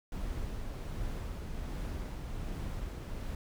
brown noise with tremolo, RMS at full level -37 dBFS, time 0.12-3.35 s, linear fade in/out 2 ms, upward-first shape sine, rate 1.3 Hz, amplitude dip 25%, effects none

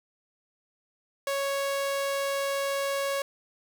sawtooth tone, 554.4 Hz, C#5, in tune, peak -23 dBFS, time 1.27-3.22 s, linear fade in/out 2 ms, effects none

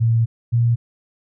sine tone pair in turn, 114.7 / 117.86 Hz, A#2 / A#2, -28 / +19 cents, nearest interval unison, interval 47 cents, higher second, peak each -13 dBFS, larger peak neither, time 0-0.26 / 0.52-0.76 s, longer first, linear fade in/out 20 ms, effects none

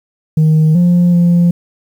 sine tone with pitch steps, 156.4 / 175.6 / 173.3 Hz, D#3 / F3 / F3, +9 / +10 / -13 cents, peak -4 dBFS, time 0.37-1.51 s, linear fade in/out 5 ms, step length 380 ms, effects tanh soft clip ceiling -5 dBFS + 7-bit

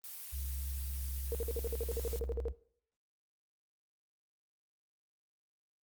blue noise, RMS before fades -46 dBFS, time 0.04-2.19 s, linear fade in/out 0 ms
sine tone with pitch glide, 67.5 to 64.3 Hz, C#2 to C2, -45 to -30 cents, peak -37 dBFS, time 0.32-2.53 s, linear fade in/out 20 ms, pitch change -85 cents, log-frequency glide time 0.79-2.15 s
sine tone bursts, 462.8 Hz, A#4, 13 cents flat, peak -33 dBFS, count 15, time 1.32-2.483 s, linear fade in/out 0 ms, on 29 ms, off 52 ms
effects noise-tail reverb RT60 0.6 s tail -19 dB re dry + Opus 24 kbps

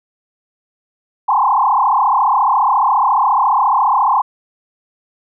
sine tone with frequency modulation, 940 Hz, A#5, 14 cents sharp, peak -10 dBFS, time 1.28-4.22 s, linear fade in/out 10 ms, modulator 34.4 Hz, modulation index 4.3, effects none

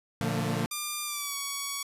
sawtooth chord, Bb major seventh, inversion none, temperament equal with one note detuned, 116.54 / 146.83 / 174.61 / 224.8 Hz, Bb2 / D3 / F3 / A3, 0 / 0 / 0 / +37 cents, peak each -29 dBFS, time 0.21-0.66 s, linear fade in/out 0 ms
5% pulse tone with pitch glide, 1196 to 1122.4 Hz, D6 to C#6, +31 to +21 cents, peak -20 dBFS, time 0.71-1.83 s, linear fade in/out 5 ms, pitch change -110 cents, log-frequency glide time 1.05-1.36 s
effects resampled to 32000 Hz

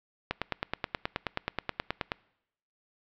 click train, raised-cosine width 0.3 ms, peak -12 dBFS, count 18, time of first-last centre 0.31-2.119 s, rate 9.4 Hz, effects noise-tail reverb RT60 0.8 s tail -24 dB re dry + low-pass 4000 Hz 12 dB/octave

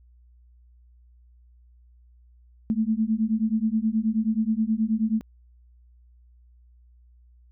sine beating tone pair, 215.3 / 224.7 Hz, A3 / A3, -37 / +37 cents, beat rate 9.4 Hz, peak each -24 dBFS, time 2.7-5.21 s, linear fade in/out 0 ms, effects added 60 Hz sine -52 dBFS peak until 7.51 s

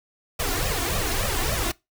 pink noise with flanger, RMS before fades -25 dBFS, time 0.39-1.72 s, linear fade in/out 10 ms, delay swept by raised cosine 1.6 to 2.9 ms, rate 3.5 Hz, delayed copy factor +1, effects noise-tail reverb RT60 0.2 s tail -22 dB re dry

